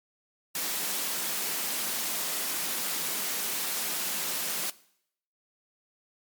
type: high-pass noise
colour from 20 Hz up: white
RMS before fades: -31 dBFS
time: 0.55-4.7 s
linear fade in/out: 2 ms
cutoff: 150 Hz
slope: 96 dB/octave
effects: noise-tail reverb RT60 0.7 s tail -20 dB re dry + MP3 96 kbps